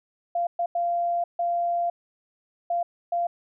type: tone bursts at uneven times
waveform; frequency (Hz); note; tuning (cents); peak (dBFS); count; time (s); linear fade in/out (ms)
sine; 692; F5; -16; -22; 6; 0.35-0.47 / 0.59-0.66 / 0.75-1.24 / 1.39-1.9 / 2.7-2.83 / 3.12-3.27; 5
effects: none

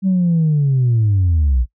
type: linear sweep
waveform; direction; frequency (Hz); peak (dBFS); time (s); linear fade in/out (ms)
sine; down; 194.2 to 55.9; -10; 0.02-1.66; 50
effects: noise-tail reverb RT60 0.1 s tail -21 dB re dry + tanh soft clip ceiling -9 dBFS

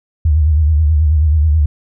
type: tone with vibrato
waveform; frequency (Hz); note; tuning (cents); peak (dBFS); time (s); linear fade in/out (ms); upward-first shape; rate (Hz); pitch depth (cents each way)
sine; 76.7; D#2; -24; -8; 0.25-1.66; 5; sine; 9.3; 100
effects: none

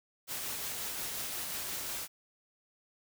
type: noise with tremolo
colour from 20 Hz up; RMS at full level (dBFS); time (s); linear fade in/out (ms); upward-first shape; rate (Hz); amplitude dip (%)
white; -37; 0.27-2.08; 50; triangle; 5.6; 25
effects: none

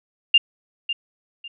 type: tone with echo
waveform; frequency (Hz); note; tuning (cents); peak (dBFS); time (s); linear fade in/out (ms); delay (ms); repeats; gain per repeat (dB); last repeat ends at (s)
sine; 2799; F7; +3; -9; 0.34-0.38; 5; 550; 2; -12; 1.48
effects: none

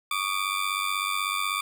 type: ring-modulated tone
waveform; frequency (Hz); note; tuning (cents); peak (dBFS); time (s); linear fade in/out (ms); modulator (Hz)
20% pulse; 1174.7; D6; 0; -18; 0.11-1.61; 2; 48.1
effects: none

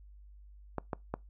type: clicks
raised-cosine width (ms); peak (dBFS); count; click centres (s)
1; -19; 3; 0.783 / 0.932 / 1.14
effects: noise-tail reverb RT60 0.2 s tail -24 dB re dry + added 50 Hz sine -51 dBFS peak until 1.29 s

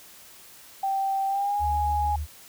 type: tone with pitch glide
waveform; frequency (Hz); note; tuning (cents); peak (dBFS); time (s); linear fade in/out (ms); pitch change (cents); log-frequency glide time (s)
sine; 780 to 831.2; G5 to G#5; -9 to +1; -23; 0.83-2.16; 5; +110; 1.27-1.64
type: tone with vibrato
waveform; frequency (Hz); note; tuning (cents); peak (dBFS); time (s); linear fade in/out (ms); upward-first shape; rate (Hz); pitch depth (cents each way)
sine; 75; D2; +37; -27; 1.59-2.27; 50; sine; 20; 29
effects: white hiss -49 dBFS RMS until 2.48 s

